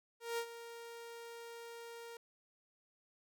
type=tone with ADSR envelope; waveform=sawtooth; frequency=466.2 Hz; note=A#4; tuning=in tune; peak=-31 dBFS; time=0.2-2.17 s; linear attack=180 ms; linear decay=74 ms; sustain=-13 dB; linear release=3 ms; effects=none